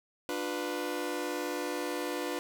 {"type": "chord", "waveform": "sawtooth", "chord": "B diminished", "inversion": "first", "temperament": "just", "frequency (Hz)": [296.3, 355.6, 493.9], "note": ["D4", "F4", "B4"], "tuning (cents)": [15, 31, 0], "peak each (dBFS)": -33, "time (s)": [0.29, 2.39], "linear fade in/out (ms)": 0, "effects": []}